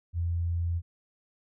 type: tone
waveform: sine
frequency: 85.3 Hz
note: F2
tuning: 40 cents flat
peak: -26 dBFS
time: 0.13-0.82 s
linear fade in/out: 50 ms
effects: none